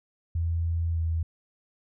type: tone with pitch glide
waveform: sine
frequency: 83.5 to 81.92 Hz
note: E2 to E2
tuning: +23 to -10 cents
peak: -24 dBFS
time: 0.35-1.23 s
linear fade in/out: 5 ms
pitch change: -33 cents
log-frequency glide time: 0.92-0.99 s
effects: none